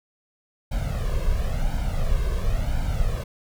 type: noise with flanger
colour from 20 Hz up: brown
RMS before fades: -23 dBFS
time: 0.71-3.24 s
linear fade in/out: 10 ms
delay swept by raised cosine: 1.3 to 1.87 ms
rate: 0.96 Hz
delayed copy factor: +0.8
effects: none